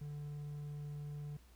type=tone; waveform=triangle; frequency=146.83 Hz; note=D3; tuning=in tune; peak=-40 dBFS; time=0.01-1.37 s; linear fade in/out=5 ms; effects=added 60 Hz sine -60 dBFS peak until 1.55 s + pink hiss -68 dBFS RMS until 1.55 s